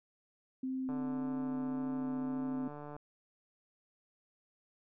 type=tone with vibrato; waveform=sine; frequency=259.9 Hz; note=C4; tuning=11 cents flat; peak=-34 dBFS; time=0.63-2.68 s; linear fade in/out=5 ms; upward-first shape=sine; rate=1.8 Hz; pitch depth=10 cents each way
type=click train; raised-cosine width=1 ms; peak=-33 dBFS; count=306; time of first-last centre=0.89-2.965 s; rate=147 Hz
effects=none